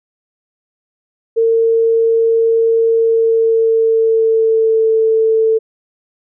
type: tone with pitch glide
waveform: sine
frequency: 454.8 to 444.4 Hz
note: A#4 to A4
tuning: -43 to +17 cents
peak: -9 dBFS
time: 1.36-5.59 s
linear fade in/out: 20 ms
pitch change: -40 cents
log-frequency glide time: 2.94-4.91 s
effects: none